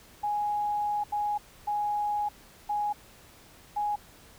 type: tone bursts at uneven times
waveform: sine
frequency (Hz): 830.6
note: G#5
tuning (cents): 0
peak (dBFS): -26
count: 5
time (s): 0.23-1.04 / 1.12-1.38 / 1.67-2.29 / 2.69-2.93 / 3.76-3.96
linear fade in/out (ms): 10
effects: pink hiss -54 dBFS RMS until 4.38 s